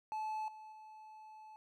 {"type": "tone with level steps", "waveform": "triangle", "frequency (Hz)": 866, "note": "A5", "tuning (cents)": -28, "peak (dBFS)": [-35, -48, -50], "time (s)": [0.12, 1.56], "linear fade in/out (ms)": 0, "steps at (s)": [0.48, 0.72], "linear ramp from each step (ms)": 2, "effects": []}